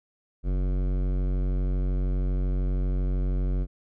sine tone with hard clipping, 46.39 Hz, F#1, 5 cents sharp, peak -25 dBFS, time 0.43-3.67 s, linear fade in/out 50 ms, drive 16 dB, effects none

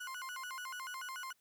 35% pulse tone with vibrato, 1244.5 Hz, D#6, in tune, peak -40 dBFS, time 0-1.33 s, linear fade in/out 10 ms, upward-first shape square, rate 6.9 Hz, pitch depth 290 cents each way, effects white hiss -75 dBFS RMS until 1.4 s

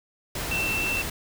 sine tone in noise, 2683 Hz, E7, 30 cents sharp, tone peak -25 dBFS, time 0.51-1.02 s, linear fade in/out 5 ms, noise pink, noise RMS -31 dBFS, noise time 0.35-1.1 s, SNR +3 dB, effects none

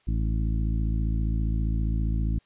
harmonic tone with a mistuned harmonic, 55 Hz, A1, in tune, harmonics 1 / 2 / 3 / 4 / 5 / 6, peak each -24 / -30 / -34 / -36 / -41 / -42 dBFS, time 0.07-2.39 s, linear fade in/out 10 ms, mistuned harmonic 6, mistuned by -36 cents, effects white hiss -65 dBFS RMS until 2.45 s + resampled to 8000 Hz

